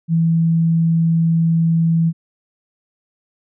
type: tone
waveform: sine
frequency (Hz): 164.81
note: E3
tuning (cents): 0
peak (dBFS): -12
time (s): 0.08-2.13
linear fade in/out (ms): 50
effects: none